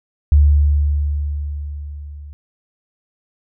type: tone with level ramp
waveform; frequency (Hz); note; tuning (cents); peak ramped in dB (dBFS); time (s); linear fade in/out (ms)
sine; 73; D2; -10; -6 to -32; 0.32-2.33; 0
effects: none

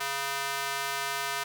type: tone with high-pass filter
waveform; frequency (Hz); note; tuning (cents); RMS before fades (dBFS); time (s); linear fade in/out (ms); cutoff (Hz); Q
square; 138.59; C#3; 0; -32; 0-1.44; 10; 1100; 0.98
effects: none

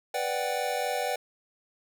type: chord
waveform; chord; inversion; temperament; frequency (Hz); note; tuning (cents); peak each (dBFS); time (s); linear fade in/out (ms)
square; G major seventh; first; equal; 493.9 / 587.3 / 740 / 784; B4 / D5 / F#5 / G5; 0 / 0 / 0 / 0; -34; 0.14-1.16; 5
effects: none

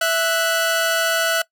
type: tone pair together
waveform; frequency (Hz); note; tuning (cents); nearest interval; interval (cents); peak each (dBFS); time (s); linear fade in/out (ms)
sawtooth; 659.3 / 1480; E5 / F#6; 0 / 0; octave + major second; 1400; -16; 0.01-1.42; 5
effects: noise-tail reverb RT60 0.1 s tail -21 dB re dry

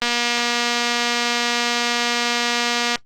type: click train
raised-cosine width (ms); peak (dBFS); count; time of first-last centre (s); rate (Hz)
0.2; -3; 703; 0.02-2.957; 239
effects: noise-tail reverb RT60 0.1 s tail -18 dB re dry + Opus 24 kbps

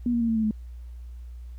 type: tone with pitch steps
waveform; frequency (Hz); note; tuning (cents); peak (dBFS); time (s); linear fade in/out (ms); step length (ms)
sine; 241.4 / 235.9 / 230.5 / 225.2 / 220.1 / 215.1; B3 / A#3 / A#3 / A3 / A3 / A3; -39 / +21 / -19 / +40 / +1 / -39; -21; 0.06-0.51; 2; 75
effects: added 60 Hz sine -37 dBFS peak until 1.58 s + pink hiss -66 dBFS RMS until 1.58 s

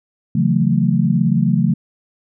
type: chord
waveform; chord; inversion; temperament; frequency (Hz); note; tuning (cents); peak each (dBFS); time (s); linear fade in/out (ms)
sine; F# minor seventh; second; just; 138.75 / 166.5 / 185 / 222; C#3 / E3 / F#3 / A3; +2 / +18 / 0 / +16; -18; 0.35-1.74; 5
effects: none

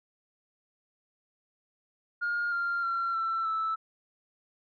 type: tone with pitch steps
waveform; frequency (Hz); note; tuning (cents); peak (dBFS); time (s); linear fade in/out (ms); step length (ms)
sine; 1419 / 1392.2 / 1365.9 / 1340.1 / 1314.8; F6 / F6 / F6 / E6 / E6; +27 / -6 / -39 / +28 / -5; -26; 2.21-3.76; 20; 310
effects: tanh soft clip ceiling -24 dBFS

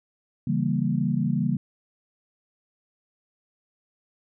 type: chord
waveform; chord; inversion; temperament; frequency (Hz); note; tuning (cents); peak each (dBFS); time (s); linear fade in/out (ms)
sine; C# diminished seventh; none; equal with one note detuned; 139.47 / 164.81 / 196 / 233.1; C#3 / E3 / G3 / Bb3; +11 / 0 / 0 / 0; -27; 0.47-1.57; 5
effects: none

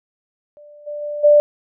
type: tone with level steps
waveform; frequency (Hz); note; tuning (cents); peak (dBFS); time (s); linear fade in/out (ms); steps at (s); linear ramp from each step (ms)
sine; 590; D5; +8; -40 / -25 / -23 / -7; 0.57-1.4; 0; 0.86 / 1.01 / 1.23; 20
effects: none

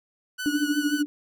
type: tone with vibrato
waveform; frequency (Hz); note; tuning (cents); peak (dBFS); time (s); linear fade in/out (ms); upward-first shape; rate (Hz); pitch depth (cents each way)
sawtooth; 1480; F#6; 0; -26; 0.38-1.03; 20; sine; 5.7; 27
type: tone with tremolo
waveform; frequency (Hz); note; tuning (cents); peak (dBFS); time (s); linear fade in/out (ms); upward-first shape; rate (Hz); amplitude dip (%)
sine; 293.7; D4; 0; -18; 0.46-1.06; 0; triangle; 13; 95
effects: none

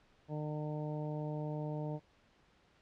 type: harmonic tone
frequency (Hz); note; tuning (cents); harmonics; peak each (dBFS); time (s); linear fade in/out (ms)
151.3; D#3; -48; 1 / 2 / 3 / 4 / 5 / 6; -38 / -44 / -46 / -45 / -52 / -51; 0.28-2; 50
effects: pink hiss -68 dBFS RMS until 2.81 s + low-pass 4000 Hz 12 dB/octave

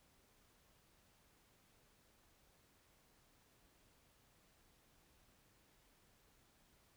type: silence
effects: pink hiss -72 dBFS RMS until 6.96 s

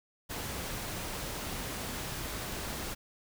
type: noise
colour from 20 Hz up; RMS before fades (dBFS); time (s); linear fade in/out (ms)
pink; -38; 0.29-2.95; 20
effects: none

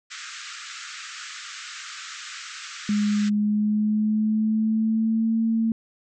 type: band-pass noise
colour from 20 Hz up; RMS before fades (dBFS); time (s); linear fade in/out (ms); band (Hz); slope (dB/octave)
pink; -38; 0.1-3.3; 20; 1200 to 7800; 96
type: tone with pitch glide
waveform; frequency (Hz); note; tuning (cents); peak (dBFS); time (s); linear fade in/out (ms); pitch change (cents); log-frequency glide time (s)
sine; 207.7 to 225.2; G#3 to A3; 0 to +40; -19; 2.89-5.72; 2; +140; 3.27-5.35
effects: none

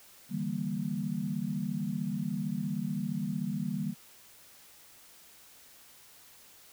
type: chord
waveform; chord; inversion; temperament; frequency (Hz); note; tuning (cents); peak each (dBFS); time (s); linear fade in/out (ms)
sine; E half-diminished seventh; third; equal with one note detuned; 146.83 / 162.45 / 196 / 233.1; D3 / E3 / G3 / Bb3; 0 / -25 / 0 / 0; -39 / -37 / -34 / -36; 0.29-3.95; 50
effects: white hiss -56 dBFS RMS until 6.72 s

